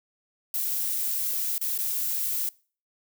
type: noise with dropouts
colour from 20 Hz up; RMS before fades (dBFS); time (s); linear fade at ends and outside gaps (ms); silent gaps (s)
violet; -28; 0.54-2.49; 2; 1.581-1.612 / 1.779-1.787
effects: noise-tail reverb RT60 0.4 s tail -23 dB re dry